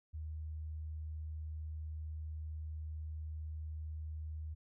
sine tone, 77.78 Hz, D#2, in tune, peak -40 dBFS, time 0.13-4.55 s, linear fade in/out 20 ms, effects none

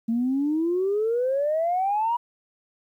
sine exponential sweep, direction up, 223.9 to 971 Hz, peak -20 dBFS, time 0.08-2.17 s, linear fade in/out 10 ms, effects tanh soft clip ceiling -16 dBFS + 10-bit

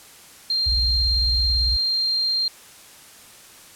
sine tone, 4186 Hz, C8, in tune, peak -19 dBFS, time 0.5-2.48 s, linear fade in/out 2 ms
sine tone with vibrato, 62.3 Hz, B1, 16 cents sharp, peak -21 dBFS, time 0.66-1.77 s, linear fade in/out 10 ms, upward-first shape square, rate 18 Hz, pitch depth 240 cents each way
effects white hiss -46 dBFS RMS until 3.75 s + low-pass 12000 Hz 12 dB/octave

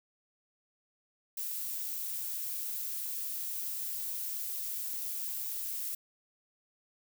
violet noise, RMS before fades -37 dBFS, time 1.37-5.95 s, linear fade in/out 5 ms, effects none

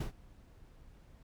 brown noise with ADSR envelope, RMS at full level -33 dBFS, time 0-1.23 s, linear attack 6 ms, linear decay 110 ms, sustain -24 dB, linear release 4 ms, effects none

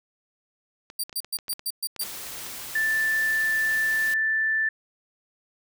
clicks, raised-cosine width 0.2 ms, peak -24 dBFS, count 12, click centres 0.901 / 1.095 / 1.128 / 1.246 / 1.388 / 1.482 / 1.529 / 1.594 / 1.963 / 2.269 / 2.392 / 2.465 s
10% pulse tone bursts, 4699 Hz, D8, in tune, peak -19 dBFS, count 7, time 0.99-2.039 s, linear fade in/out 5 ms, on 47 ms, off 120 ms
white noise, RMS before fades -37 dBFS, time 2.01-4.14 s, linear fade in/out 2 ms
sine tone, 1764 Hz, A6, 4 cents sharp, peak -21 dBFS, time 2.75-4.69 s, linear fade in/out 5 ms
effects none

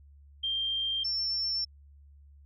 sine tone pair in turn, 3177 / 5396 Hz, G7 / E8, +23 / +40 cents, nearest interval major sixth, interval 917 cents, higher second, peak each -28 dBFS, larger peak neither, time 0.43-1.04 / 1.04-1.65 s, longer neither, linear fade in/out 10 ms, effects added 71 Hz sine -52 dBFS peak until 2.45 s

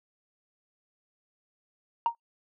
sine tone with exponential decay, 932 Hz, A#5, 1 cent flat, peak -16 dBFS, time 2.06-2.15 s, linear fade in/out 1 ms, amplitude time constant 19 ms, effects noise-tail reverb RT60 0.1 s tail -21 dB re dry + tanh soft clip ceiling -18 dBFS

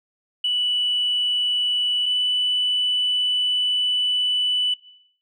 sine tone pair in turn, 2960 / 2981 Hz, F#7 / F#7, 0 / +12 cents, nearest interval unison, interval 12 cents, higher second, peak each -18 dBFS, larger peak neither, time 0.44-2.06 / 2.06-4.74 s, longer second, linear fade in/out 5 ms, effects noise-tail reverb RT60 0.7 s tail -19 dB re dry + tanh soft clip ceiling -14 dBFS

